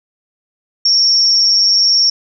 sine tone with amplitude modulation, 5490 Hz, F8, 31 cents flat, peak -5 dBFS, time 0.85-2.1 s, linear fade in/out 5 ms, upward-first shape sine, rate 201 Hz, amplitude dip 70%, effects none

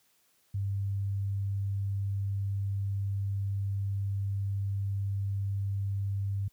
sine tone, 99 Hz, G2, 18 cents sharp, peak -28 dBFS, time 0.54-6.48 s, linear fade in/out 5 ms, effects white hiss -69 dBFS RMS until 6.52 s + high-pass 60 Hz 12 dB/octave

